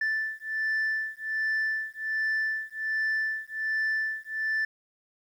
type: beating tone pair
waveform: sine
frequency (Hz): 1760 / 1761.3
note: A6 / A6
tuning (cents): 0 / +1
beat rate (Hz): 1.3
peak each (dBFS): -28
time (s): 0.01-4.65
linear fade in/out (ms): 5
effects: tanh soft clip ceiling -23 dBFS + 10-bit